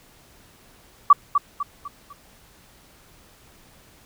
sine tone with echo, 1149 Hz, D6, 38 cents flat, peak -6 dBFS, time 1.1-1.13 s, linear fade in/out 5 ms, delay 250 ms, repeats 4, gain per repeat -8 dB, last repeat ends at 2.13 s, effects pink hiss -53 dBFS RMS until 4.05 s

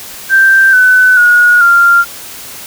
sine tone with pitch steps, 1568 / 1506.7 / 1447.9 / 1391.3 Hz, G6 / F#6 / F#6 / F6, 0 / +31 / -38 / -7 cents, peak -3 dBFS, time 0.29-2.05 s, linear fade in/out 50 ms, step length 440 ms, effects white hiss -28 dBFS RMS until 2.66 s

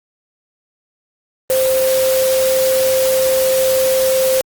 sine tone in noise, 523.3 Hz, C5, in tune, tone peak -12 dBFS, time 1.5-4.41 s, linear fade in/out 0 ms, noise white, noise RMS -22 dBFS, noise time 1.5-4.41 s, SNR +7 dB, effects Opus 24 kbps

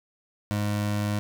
25% pulse tone, 103.83 Hz, G#2, in tune, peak -21 dBFS, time 0.51-1.19 s, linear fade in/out 0 ms, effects none

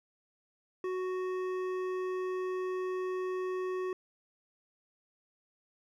sine tone with hard clipping, 370 Hz, F#4, in tune, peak -34 dBFS, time 0.84-3.93 s, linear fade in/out 2 ms, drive 11 dB, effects none

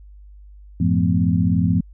sine tone cluster, 93.1 / 109.6 / 173.7 / 216.6 / 250.7 Hz, F#2 / A2 / F3 / A3 / B3, +11 / -6 / -9 / -27 / +26 cents, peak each -21 / -23 / -18 / -25 / -23 dBFS, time 0.8-1.81 s, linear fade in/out 5 ms, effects added 50 Hz sine -40 dBFS peak until 1.93 s

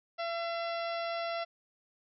harmonic tone, 676 Hz, E5, 43 cents sharp, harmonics 1 / 2 / 3 / 4 / 5 / 6 / 7 / 8, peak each -34 / -40 / -44 / -46 / -48 / -50 / -51 / -52 dBFS, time 0.18-1.45 s, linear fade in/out 20 ms, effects none

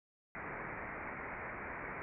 white low-pass noise, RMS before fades -44 dBFS, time 0.35-2.02 s, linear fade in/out 0 ms, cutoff 2300 Hz, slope 96 dB/octave, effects none

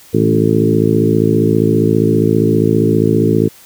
harmonic tone with a mistuned harmonic, 55 Hz, A1, in tune, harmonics 2 / 3 / 4 / 5 / 6 / 7 / 8, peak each -17 / -17 / -17 / -17 / -17 / -17 / -17 dBFS, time 0.13-3.49 s, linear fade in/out 20 ms, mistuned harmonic 3, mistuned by -29 cents, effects white hiss -42 dBFS RMS until 3.65 s

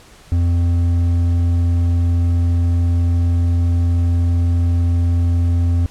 triangle tone with hard clipping, 86.1 Hz, F2, 24 cents flat, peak -14 dBFS, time 0.32-5.86 s, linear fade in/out 0 ms, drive 9 dB, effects pink hiss -45 dBFS RMS until 5.9 s + low-pass 10000 Hz 12 dB/octave

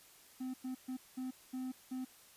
triangle tone bursts at uneven times, 257.2 Hz, C4, 30 cents flat, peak -36 dBFS, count 6, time 0.4-0.54 / 0.64-0.75 / 0.88-0.97 / 1.17-1.31 / 1.53-1.72 / 1.91-2.05 s, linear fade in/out 10 ms, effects white hiss -61 dBFS RMS until 2.36 s + resampled to 32000 Hz

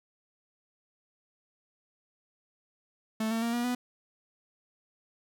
45% pulse tone with pitch steps, 220 / 226.4 / 233.1 / 239.9 / 246.9 Hz, A3 / A3 / A#3 / A#3 / B3, 0 / +50 / 0 / +50 / 0 cents, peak -28 dBFS, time 3.2-3.75 s, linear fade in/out 5 ms, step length 110 ms, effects none

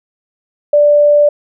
sine tone, 587.3 Hz, D5, in tune, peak -5 dBFS, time 0.73-1.29 s, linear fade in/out 5 ms, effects none

